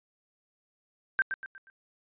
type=tone with echo; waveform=sine; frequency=1568 Hz; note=G6; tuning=in tune; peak=-21 dBFS; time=1.19-1.22 s; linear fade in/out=0 ms; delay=120 ms; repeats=4; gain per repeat=-8 dB; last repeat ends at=1.7 s; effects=resampled to 8000 Hz